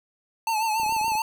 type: tone with vibrato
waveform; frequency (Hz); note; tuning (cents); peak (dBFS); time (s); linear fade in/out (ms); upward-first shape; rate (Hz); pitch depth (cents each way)
square; 880; A5; 0; -23; 0.47-1.22; 2; triangle; 7; 74
type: clicks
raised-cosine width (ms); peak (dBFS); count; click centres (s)
2; -29; 11; 0.799 / 0.833 / 0.863 / 0.894 / 0.924 / 0.965 / 1.013 / 1.045 / 1.081 / 1.119 / 1.153
effects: none